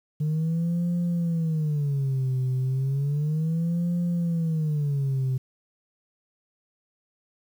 sine tone with vibrato, 149.8 Hz, D3, 35 cents sharp, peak -20 dBFS, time 0.2-5.38 s, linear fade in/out 10 ms, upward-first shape sine, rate 0.33 Hz, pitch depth 260 cents each way, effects tanh soft clip ceiling -21 dBFS + 9-bit

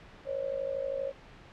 sine tone with amplitude modulation, 546 Hz, C#5, 26 cents flat, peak -27 dBFS, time 0.25-1.13 s, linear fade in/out 50 ms, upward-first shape sine, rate 52.5 Hz, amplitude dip 80%, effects pink hiss -52 dBFS RMS until 1.52 s + low-pass 3000 Hz 12 dB/octave

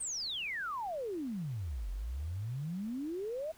sine exponential two-way sweep, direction down then up, 8870 to 43.71 to 658 Hz, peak -35 dBFS, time 0-3.52 s, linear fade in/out 10 ms, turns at 1.9 s, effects pink hiss -60 dBFS RMS until 3.57 s

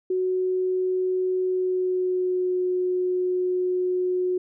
sine tone with pitch glide, 370 to 364.5 Hz, F#4 to F#4, 0 to -26 cents, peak -21 dBFS, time 0.1-4.38 s, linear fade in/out 5 ms, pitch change -26 cents, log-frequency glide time 1.43-2.6 s, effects none

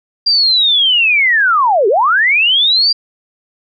sine linear two-way sweep, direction down then up, 4795 to 370 to 4795 Hz, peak -8 dBFS, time 0.26-2.93 s, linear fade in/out 10 ms, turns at 1.88 s, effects none

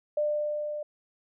sine tone with level ramp, 597 Hz, D5, 28 cents sharp, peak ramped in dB -23 to -32 dBFS, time 0.17-0.83 s, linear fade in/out 5 ms, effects none

